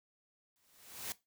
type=noise with exponential growth; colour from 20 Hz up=white; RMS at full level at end=-38 dBFS; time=0.56-1.12 s; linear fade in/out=0 ms; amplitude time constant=120 ms; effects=noise-tail reverb RT60 0.2 s tail -17 dB re dry